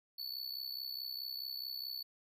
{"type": "tone with amplitude modulation", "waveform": "square", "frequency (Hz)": 4453, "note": "C#8", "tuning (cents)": 7, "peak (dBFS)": -37, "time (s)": [0.18, 2.03], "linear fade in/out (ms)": 10, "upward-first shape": "sine", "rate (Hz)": 64.7, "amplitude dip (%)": 80, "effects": []}